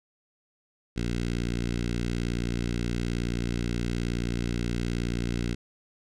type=tone with notch filter; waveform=10% pulse; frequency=58.9 Hz; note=A#1; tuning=19 cents sharp; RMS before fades=-29 dBFS; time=0.96-5.55 s; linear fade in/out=10 ms; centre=880 Hz; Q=0.67; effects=low-pass 7000 Hz 12 dB/octave